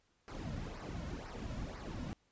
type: noise with flanger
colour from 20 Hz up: brown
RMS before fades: -43 dBFS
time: 0.28-2.13 s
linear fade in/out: 0 ms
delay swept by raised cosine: 0.28 to 2.58 ms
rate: 2 Hz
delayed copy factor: -0.7
effects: pink hiss -75 dBFS RMS until 2.31 s + resampled to 16000 Hz